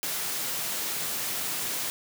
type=high-pass noise; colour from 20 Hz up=white; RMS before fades=-31 dBFS; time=0.03-1.9 s; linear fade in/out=0 ms; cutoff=110 Hz; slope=48 dB/octave; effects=none

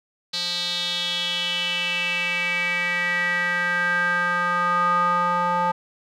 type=tone with band-pass filter sweep; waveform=square; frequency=176 Hz; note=F3; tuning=14 cents sharp; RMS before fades=-23 dBFS; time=0.33-5.72 s; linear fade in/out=10 ms; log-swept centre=4200 to 1000 Hz; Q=5.6; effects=none

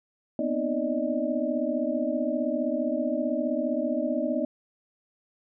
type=tone cluster; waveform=sine; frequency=243.2 / 258.5 / 309.1 / 584 / 623 Hz; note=B3 / C4 / D#4 / D5 / D#5; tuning=-26 / -21 / -11 / -10 / +2 cents; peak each=-31 dBFS; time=0.39-4.45 s; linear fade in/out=2 ms; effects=none

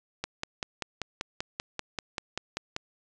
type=click train; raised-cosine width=0.2 ms; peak=-14 dBFS; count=14; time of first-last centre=0.24-2.764 s; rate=5.15 Hz; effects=resampled to 22050 Hz + 8-bit

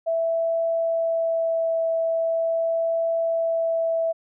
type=tone with vibrato; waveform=sine; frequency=659.3 Hz; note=E5; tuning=in tune; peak=-20 dBFS; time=0.06-4.13 s; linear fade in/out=20 ms; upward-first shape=triangle; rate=0.41 Hz; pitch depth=8 cents each way; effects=none

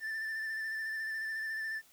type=tone with vibrato; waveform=triangle; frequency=1771 Hz; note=A6; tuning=11 cents sharp; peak=-33 dBFS; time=0-1.82 s; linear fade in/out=50 ms; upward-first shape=square; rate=14 Hz; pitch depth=19 cents each way; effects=white hiss -63 dBFS RMS until 1.92 s

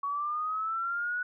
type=linear sweep; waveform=sine; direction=up; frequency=1118 to 1480 Hz; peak=-29 dBFS; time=0.03-1.23 s; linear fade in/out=5 ms; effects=none

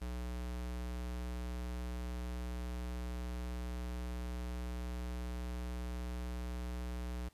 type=tone; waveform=square; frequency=60.9 Hz; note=B1; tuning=24 cents flat; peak=-39 dBFS; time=0.01-7.29 s; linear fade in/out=10 ms; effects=pink hiss -69 dBFS RMS until 7.33 s + resampled to 32000 Hz

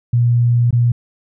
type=tone with dropouts; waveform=sine; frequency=119.8 Hz; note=A#2; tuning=48 cents sharp; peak=-10 dBFS; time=0.13-0.92 s; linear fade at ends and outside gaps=5 ms; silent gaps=0.708-0.727 s; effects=none

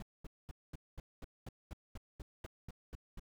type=noise bursts; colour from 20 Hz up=brown; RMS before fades=-45 dBFS; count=14; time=0-3.196 s; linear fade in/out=2 ms; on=24 ms; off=220 ms; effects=none

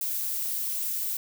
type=noise; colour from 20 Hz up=violet; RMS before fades=-30 dBFS; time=0.01-1.17 s; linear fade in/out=2 ms; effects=none

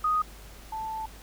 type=tone pair in turn; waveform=sine; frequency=1244.5 / 880 Hz; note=D#6 / A5; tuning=0 / 0 cents; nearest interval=tritone; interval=600 cents; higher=first; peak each=-22 / -31 dBFS; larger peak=first; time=0.04-0.22 / 0.72-1.06 s; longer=second; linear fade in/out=5 ms; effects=added 50 Hz sine -46 dBFS peak until 1.22 s + pink hiss -50 dBFS RMS until 1.22 s

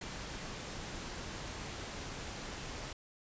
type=noise; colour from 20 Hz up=pink; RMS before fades=-43 dBFS; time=0.01-2.93 s; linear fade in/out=5 ms; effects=resampled to 16000 Hz

